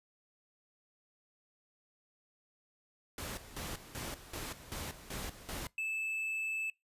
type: noise with tremolo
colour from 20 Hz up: pink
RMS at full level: -41 dBFS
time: 3.18-5.67 s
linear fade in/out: 2 ms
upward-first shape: square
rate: 2.6 Hz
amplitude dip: 75%
type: tone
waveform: triangle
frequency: 2624 Hz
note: E7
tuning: 9 cents flat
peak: -32 dBFS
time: 5.78-6.7 s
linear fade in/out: 2 ms
effects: noise-tail reverb RT60 0.2 s tail -23 dB re dry + resampled to 32000 Hz